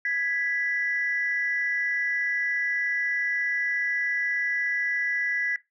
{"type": "tone pair together", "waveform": "sine", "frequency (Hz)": [1661.2, 1975.5], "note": ["G#6", "B6"], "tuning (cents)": [0, 0], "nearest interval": "minor third", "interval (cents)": 300, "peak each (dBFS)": [-27, -26], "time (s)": [0.05, 5.56], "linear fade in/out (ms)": 2, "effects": ["noise-tail reverb RT60 0.2 s tail -18 dB re dry", "tanh soft clip ceiling -16 dBFS"]}